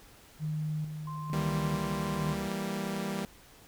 sine tone with tremolo, 153.8 Hz, D#3, 20 cents flat, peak -30 dBFS, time 0.39-2.37 s, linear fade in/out 50 ms, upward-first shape square, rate 1.1 Hz, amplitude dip 50%
sine tone with pitch glide, 1046.5 to 1039.3 Hz, C6 to C6, 0 to -12 cents, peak -40 dBFS, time 1.07-2.34 s, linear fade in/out 5 ms, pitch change -12 cents, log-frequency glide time 1.45-2.18 s
sawtooth tone with vibrato, 69.3 Hz, C#2, in tune, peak -40 dBFS, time 1.33-2.49 s, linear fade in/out 20 ms, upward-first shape triangle, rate 3.3 Hz, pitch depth 52 cents each way
sawtooth chord, E diminished, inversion none, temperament equal, 164.81 / 196 / 233.1 Hz, E3 / G3 / Bb3, 0 / 0 / 0 cents, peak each -35 / -30 / -35 dBFS, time 1.33-3.25 s, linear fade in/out 0 ms
effects pink hiss -56 dBFS RMS until 3.67 s

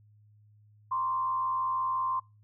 sine tone with frequency modulation, 1046.5 Hz, C6, in tune, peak -27 dBFS, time 0.91-2.2 s, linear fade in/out 10 ms, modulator 85.8 Hz, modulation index 0.57, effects noise-tail reverb RT60 0.3 s tail -26 dB re dry + added 105 Hz sine -57 dBFS peak until 2.43 s

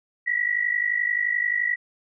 sine tone pair together, 1912 / 1963.5 Hz, A#6 / B6, +43 / -11 cents, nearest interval unison, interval 46 cents, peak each -24 dBFS, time 0.26-1.76 s, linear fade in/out 20 ms, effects none

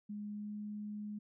sine tone with pitch glide, 207.7 to 209.1 Hz, G#3 to G#3, 0 to +12 cents, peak -40 dBFS, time 0.09-1.19 s, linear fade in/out 10 ms, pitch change +12 cents, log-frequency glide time 0.3-0.54 s, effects none

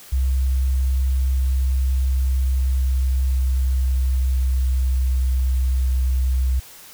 sine tone with pitch glide, 65.41 to 64.17 Hz, C2 to C2, 0 to -33 cents, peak -16 dBFS, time 0.12-6.6 s, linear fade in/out 10 ms, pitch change -33 cents, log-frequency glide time 1.87-5.49 s, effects white hiss -43 dBFS RMS until 6.93 s

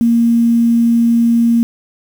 sine tone with quantisation, 233.1 Hz, A#3, in tune, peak -8 dBFS, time 0.01-1.63 s, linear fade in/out 0 ms, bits 6, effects none

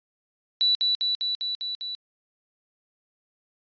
sine tone with echo, 3951 Hz, B7, in tune, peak -18 dBFS, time 0.61-0.75 s, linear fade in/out 0 ms, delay 200 ms, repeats 6, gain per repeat -2 dB, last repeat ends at 1.95 s, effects resampled to 11025 Hz

